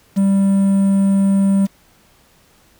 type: tone with quantisation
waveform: triangle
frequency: 196 Hz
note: G3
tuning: in tune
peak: -9 dBFS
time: 0.16-1.67 s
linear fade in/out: 20 ms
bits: 6
effects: pink hiss -53 dBFS RMS until 2.79 s